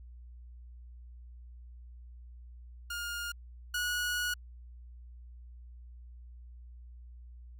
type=tone pair in turn; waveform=sawtooth; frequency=1418 / 1457.9 Hz; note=F6 / F#6; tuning=+26 / -26 cents; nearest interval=unison; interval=48 cents; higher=second; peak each=-32 / -27 dBFS; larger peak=second; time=2.9-3.32 / 3.74-4.34 s; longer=second; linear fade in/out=5 ms; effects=added 60 Hz sine -47 dBFS peak until 7.59 s